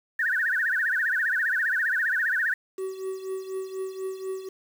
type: tone with vibrato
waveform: sine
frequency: 1661.2 Hz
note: G#6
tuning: in tune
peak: -22 dBFS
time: 0.19-2.54 s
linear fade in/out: 5 ms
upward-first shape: sine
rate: 15 Hz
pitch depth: 210 cents each way
type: tone with tremolo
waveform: triangle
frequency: 380 Hz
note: F#4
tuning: 46 cents sharp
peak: -25 dBFS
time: 2.78-4.49 s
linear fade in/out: 5 ms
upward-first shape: triangle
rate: 4.1 Hz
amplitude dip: 75%
effects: 8-bit